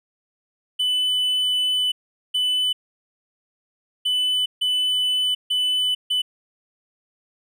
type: tone bursts at uneven times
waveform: triangle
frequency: 2999 Hz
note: F#7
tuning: 23 cents sharp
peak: -17 dBFS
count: 6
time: 0.79-1.92 / 2.34-2.73 / 4.05-4.46 / 4.61-5.35 / 5.5-5.95 / 6.1-6.22 s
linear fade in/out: 10 ms
effects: none